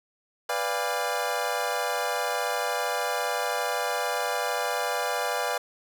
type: chord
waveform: 25% pulse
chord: B diminished seventh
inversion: none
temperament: equal with one note detuned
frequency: 493.9 / 587.3 / 698.5 / 810.7 Hz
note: B4 / D5 / F5 / Ab5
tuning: 0 / 0 / 0 / -42 cents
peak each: -28 dBFS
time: 0.49-5.58 s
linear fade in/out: 5 ms
effects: none